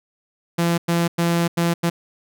sawtooth tone bursts at uneven times, 170 Hz, F3, 46 cents flat, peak -13 dBFS, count 5, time 0.58-0.78 / 0.88-1.08 / 1.18-1.48 / 1.57-1.74 / 1.83-1.9 s, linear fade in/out 10 ms, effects none

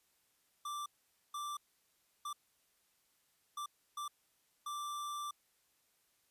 square tone bursts at uneven times, 1174.7 Hz, D6, in tune, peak -40 dBFS, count 6, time 0.65-0.86 / 1.34-1.57 / 2.25-2.33 / 3.57-3.66 / 3.97-4.08 / 4.66-5.31 s, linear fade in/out 5 ms, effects white hiss -75 dBFS RMS until 6.3 s + resampled to 32000 Hz

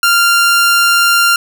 sawtooth tone, 1391 Hz, F6, 7 cents flat, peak -4 dBFS, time 0.03-1.36 s, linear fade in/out 2 ms, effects none

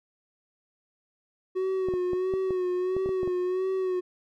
triangle tone with vibrato, 370 Hz, F#4, in tune, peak -23 dBFS, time 1.55-4.01 s, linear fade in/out 20 ms, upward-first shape sine, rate 1.5 Hz, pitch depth 47 cents each way
clicks, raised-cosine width 2 ms, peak -22 dBFS, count 10, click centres 1.886 / 1.938 / 2.133 / 2.338 / 2.507 / 2.966 / 3.06 / 3.091 / 3.232 / 3.276 s
effects none

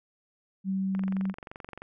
sine tone, 191.8 Hz, G3, 37 cents flat, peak -26 dBFS, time 0.64-1.34 s, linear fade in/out 50 ms
click train, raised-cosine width 0.5 ms, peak -26 dBFS, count 21, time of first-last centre 0.95-1.82 s, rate 23 Hz
effects none

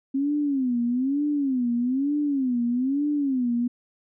sine tone with vibrato, 264.8 Hz, C4, 21 cents sharp, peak -21 dBFS, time 0.14-3.68 s, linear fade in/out 10 ms, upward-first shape sine, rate 1.1 Hz, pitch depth 190 cents each way, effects none

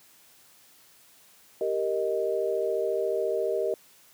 sine chord, Eb major, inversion first, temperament equal, 392 / 466.2 / 622.3 Hz, G4 / Bb4 / Eb5, 0 / 0 / 0 cents, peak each -29 dBFS, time 1.61-3.74 s, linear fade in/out 2 ms, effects white hiss -57 dBFS RMS until 4.13 s + high-pass 80 Hz 12 dB/octave

